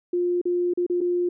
sine tone with dropouts, 353.3 Hz, F4, 20 cents sharp, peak -20 dBFS, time 0.13-1.29 s, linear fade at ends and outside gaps 5 ms, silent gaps 0.415-0.454 / 0.737-0.774 / 0.865-0.898 / 1.007-1.012 s, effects none

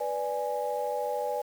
sine chord, G# diminished, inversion first, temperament equal, 493.9 / 587.3 / 830.6 Hz, B4 / D5 / G#5, 0 / 0 / 0 cents, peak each -32 dBFS, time 0-1.42 s, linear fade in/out 10 ms, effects tanh soft clip ceiling -19 dBFS + 8-bit

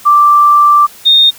sine tone pair in turn, 1174.7 / 3678 Hz, D6 / A#7, 0 / -24 cents, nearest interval octave + minor sixth, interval 1976 cents, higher second, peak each -3 dBFS, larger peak neither, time 0.05-0.87 / 1.05-1.31 s, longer first, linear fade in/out 20 ms, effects white hiss -36 dBFS RMS until 1.38 s

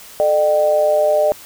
sine tone with amplitude modulation, 604 Hz, D5, 48 cents sharp, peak -8 dBFS, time 0.2-1.32 s, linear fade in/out 0 ms, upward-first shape sine, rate 168 Hz, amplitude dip 75%, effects white hiss -39 dBFS RMS until 1.45 s

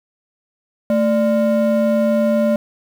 triangle ring-modulated tone, 406 Hz, G#4, 39 cents flat, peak -8 dBFS, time 0.9-2.56 s, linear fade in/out 2 ms, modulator 184 Hz, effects 7-bit

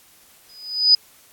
sine tone with exponential growth, 4978 Hz, D#8, in tune, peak -7 dBFS, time 0.49-0.95 s, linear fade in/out 5 ms, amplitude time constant 98 ms, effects white hiss -52 dBFS RMS until 1.32 s + AAC 64 kbps

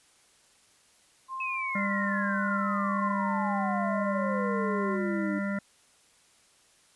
sine tone, 1054 Hz, C6, 12 cents sharp, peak -33 dBFS, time 1.28-4.98 s, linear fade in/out 50 ms
sine exponential sweep, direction down, 2599 to 293.7 Hz, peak -31 dBFS, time 1.4-5.39 s, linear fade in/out 5 ms
harmonic tone, 199.1 Hz, G3, 27 cents sharp, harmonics 1 / 3 / 5 / 7 / 9 / 10, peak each -29 / -37 / -47 / -38 / -42 / -42 dBFS, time 1.75-5.59 s, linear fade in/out 5 ms
effects white hiss -62 dBFS RMS until 6.95 s + resampled to 24000 Hz

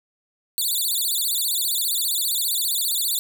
5% pulse tone with vibrato, 3971 Hz, B7, 9 cents sharp, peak -14 dBFS, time 0.58-3.19 s, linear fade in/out 0 ms, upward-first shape sine, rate 15 Hz, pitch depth 250 cents each way, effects none

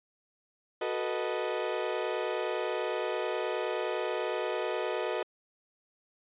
35% pulse chord, B dominant seventh, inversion second, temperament equal with one note detuned, 370 / 440 / 489.3 / 622.3 Hz, F#4 / A4 / B4 / D#5, 0 / 0 / -16 / 0 cents, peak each -34 dBFS, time 0.81-5.23 s, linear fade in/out 5 ms, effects resampled to 8000 Hz

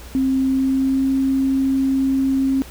sine tone with pitch glide, 264.7 to 267.9 Hz, C4 to C4, +20 to +41 cents, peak -15 dBFS, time 0.15-2.62 s, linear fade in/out 0 ms, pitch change +21 cents, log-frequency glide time 0.46-1.11 s, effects added 60 Hz sine -37 dBFS peak until 2.7 s + pink hiss -41 dBFS RMS until 2.7 s

